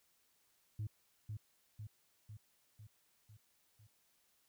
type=tone with echo; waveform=sine; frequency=106.2 Hz; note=G#2; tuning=39 cents sharp; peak=-36 dBFS; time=0.79-0.87 s; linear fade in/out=5 ms; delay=500 ms; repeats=6; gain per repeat=-4 dB; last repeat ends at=3.87 s; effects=tanh soft clip ceiling -36 dBFS + white hiss -75 dBFS RMS until 4.48 s